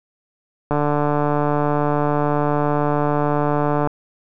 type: click train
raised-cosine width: 1 ms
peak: -6 dBFS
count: 466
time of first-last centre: 0.71-3.873 s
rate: 147 Hz
effects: none